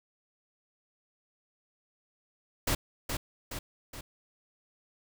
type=noise with echo; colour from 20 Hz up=pink; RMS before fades=-28 dBFS; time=2.67-2.75 s; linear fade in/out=5 ms; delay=420 ms; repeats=3; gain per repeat=-5 dB; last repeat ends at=4.01 s; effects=none